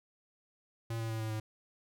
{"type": "tone with pitch steps", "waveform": "square", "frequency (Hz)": [114.4, 112.96, 111.53, 110.12, 108.73], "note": ["A#2", "A2", "A2", "A2", "A2"], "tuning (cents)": [-32, 46, 24, 2, -20], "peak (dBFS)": -35, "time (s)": [0.9, 1.4], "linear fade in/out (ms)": 5, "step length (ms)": 100, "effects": []}